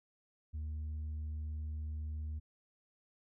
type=tone with tanh clipping; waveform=sine; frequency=76.8 Hz; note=D#2; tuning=22 cents flat; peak=-38 dBFS; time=0.53-2.4 s; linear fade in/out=20 ms; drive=2 dB; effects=none